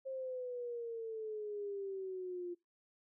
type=exponential sweep; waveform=sine; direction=down; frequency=535 to 348.2 Hz; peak=-39 dBFS; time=0.05-2.55 s; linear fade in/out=20 ms; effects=noise-tail reverb RT60 0.2 s tail -22 dB re dry